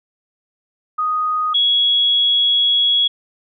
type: tone pair in turn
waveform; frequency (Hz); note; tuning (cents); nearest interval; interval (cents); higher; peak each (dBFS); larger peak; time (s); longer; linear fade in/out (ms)
sine; 1244.5 / 3340; D#6 / G#7; 0 / +9; octave + perfect fourth; 1709; second; -16 / -12; second; 0.98-1.54 / 1.54-3.08; second; 10
effects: none